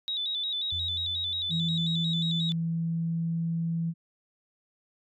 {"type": "tone with vibrato", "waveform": "sine", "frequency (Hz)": 3653, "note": "A#7", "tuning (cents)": -36, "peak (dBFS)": -28, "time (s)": [0.08, 2.52], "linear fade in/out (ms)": 0, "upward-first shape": "square", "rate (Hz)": 5.6, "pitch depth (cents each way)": 70}
{"type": "tone with exponential decay", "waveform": "sine", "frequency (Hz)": 87, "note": "F2", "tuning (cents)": -6, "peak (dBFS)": -34, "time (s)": [0.72, 3.67], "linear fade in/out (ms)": 5, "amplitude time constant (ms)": 640}
{"type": "tone with pitch glide", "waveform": "sine", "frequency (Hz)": [164.81, 166.15], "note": ["E3", "E3"], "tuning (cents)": [0, 14], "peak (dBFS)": -26, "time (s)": [1.49, 3.94], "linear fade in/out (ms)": 50, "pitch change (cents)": 14, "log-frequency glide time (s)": [1.81, 3.47]}
{"effects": ["tanh soft clip ceiling -17 dBFS"]}